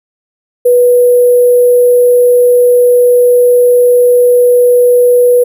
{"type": "tone with sample-and-hold", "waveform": "sine", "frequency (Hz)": 490.6, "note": "B4", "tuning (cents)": -12, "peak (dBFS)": -3, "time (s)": [0.65, 5.44], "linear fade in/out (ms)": 10, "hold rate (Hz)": 11025, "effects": []}